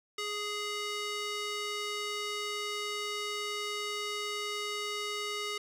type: tone with band-pass filter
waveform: square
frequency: 415.3 Hz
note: G#4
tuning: in tune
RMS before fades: -36 dBFS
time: 0.18-5.58 s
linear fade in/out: 5 ms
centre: 3500 Hz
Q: 0.73
effects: none